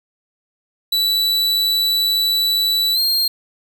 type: tone with pitch glide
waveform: 45% pulse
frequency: 3951 to 4210 Hz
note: B7 to C8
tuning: 0 to +10 cents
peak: -14 dBFS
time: 0.92-3.28 s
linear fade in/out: 5 ms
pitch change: +110 cents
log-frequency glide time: 2.94-2.99 s
effects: none